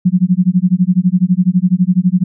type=tone with tremolo; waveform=sine; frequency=182 Hz; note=F#3; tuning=28 cents flat; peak=-5 dBFS; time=0.05-2.24 s; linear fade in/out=10 ms; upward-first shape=sine; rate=12 Hz; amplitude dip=100%; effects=none